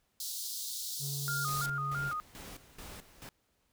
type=high-pass noise; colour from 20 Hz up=pink; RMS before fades=-39 dBFS; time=0.2-1.66 s; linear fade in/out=2 ms; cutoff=3800 Hz; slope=48 dB/octave
type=tone; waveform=triangle; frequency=140 Hz; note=C#3; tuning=18 cents sharp; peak=-35 dBFS; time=0.99-2.12 s; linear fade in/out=50 ms
type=tone with vibrato; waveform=sine; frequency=1318.5 Hz; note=E6; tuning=in tune; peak=-33 dBFS; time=1.28-2.2 s; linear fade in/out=0 ms; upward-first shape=square; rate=3 Hz; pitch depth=110 cents each way
type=noise with tremolo; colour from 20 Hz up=pink; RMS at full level=-47 dBFS; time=1.48-3.29 s; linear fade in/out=0 ms; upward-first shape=square; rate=2.3 Hz; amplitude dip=75%
effects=pink hiss -75 dBFS RMS until 3.72 s

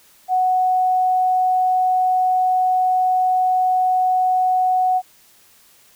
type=tone; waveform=sine; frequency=740 Hz; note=F#5; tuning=in tune; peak=-14 dBFS; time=0.28-5.02 s; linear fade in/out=50 ms; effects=white hiss -52 dBFS RMS until 5.95 s

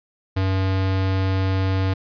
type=tone; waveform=square; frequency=95.2 Hz; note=F#2; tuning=50 cents sharp; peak=-19 dBFS; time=0.36-1.94 s; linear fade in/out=10 ms; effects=resampled to 11025 Hz

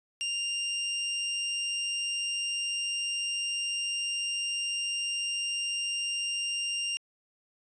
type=tone; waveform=sawtooth; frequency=2794 Hz; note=F7; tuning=in tune; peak=-26 dBFS; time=0.21-6.97 s; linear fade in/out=0 ms; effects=resampled to 22050 Hz

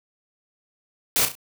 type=noise with echo; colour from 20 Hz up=white; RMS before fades=-20 dBFS; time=1.16-1.25 s; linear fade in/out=0 ms; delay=34 ms; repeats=3; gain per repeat=-8 dB; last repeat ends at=1.352 s; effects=none

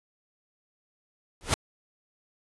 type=noise with exponential growth; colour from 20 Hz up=pink; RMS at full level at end=-18 dBFS; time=1.41-1.54 s; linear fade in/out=0 ms; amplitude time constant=28 ms; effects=resampled to 24000 Hz

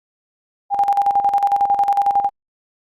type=tone with tremolo; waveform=sine; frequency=804 Hz; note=G5; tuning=44 cents sharp; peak=-11 dBFS; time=0.7-2.3 s; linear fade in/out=50 ms; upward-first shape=square; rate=11 Hz; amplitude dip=65%; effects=Opus 48 kbps

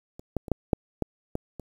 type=clicks; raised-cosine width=2 ms; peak=-28 / -13 / -24 / -9 / -7 / -12 / -15 / -24 dBFS; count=8; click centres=0.195 / 0.367 / 0.482 / 0.517 / 0.732 / 1.023 / 1.354 / 1.597 s; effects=8-bit

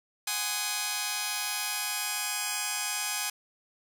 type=chord; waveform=5% pulse; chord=Ab dominant seventh; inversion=third; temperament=just; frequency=747.5 / 830.6 / 1038.3 / 1245.9 Hz; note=Gb5 / Ab5 / C6 / Eb6; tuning=+17 / 0 / -14 / +2 cents; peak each=-26 / -21 / -26 / -26 dBFS; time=0.27-3.3 s; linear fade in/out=5 ms; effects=none

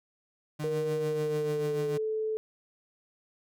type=tone with tremolo; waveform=35% pulse; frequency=151.4 Hz; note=D#3; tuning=47 cents flat; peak=-30 dBFS; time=0.59-1.98 s; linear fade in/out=10 ms; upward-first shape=triangle; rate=6.8 Hz; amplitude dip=60%
type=tone with pitch glide; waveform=sine; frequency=467.4 to 436.1 Hz; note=A#4 to A4; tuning=+5 to -15 cents; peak=-28 dBFS; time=0.64-2.37 s; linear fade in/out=0 ms; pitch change=-120 cents; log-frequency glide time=0.98-1.9 s
effects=none

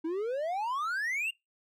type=exponential sweep; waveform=triangle; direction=up; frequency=310.8 to 2853 Hz; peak=-28 dBFS; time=0.04-1.31 s; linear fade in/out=10 ms; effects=noise-tail reverb RT60 0.2 s tail -25 dB re dry

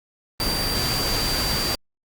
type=tone in noise; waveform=sine; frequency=4699 Hz; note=D8; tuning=in tune; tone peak=-25 dBFS; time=0.4-1.75 s; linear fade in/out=0 ms; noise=pink; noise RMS=-25 dBFS; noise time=0.4-1.75 s; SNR=-3 dB; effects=Opus 32 kbps

